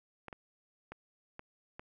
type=clicks; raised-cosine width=0.5 ms; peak=-29 dBFS; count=5; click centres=0.283 / 0.328 / 0.92 / 1.394 / 1.795 s; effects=none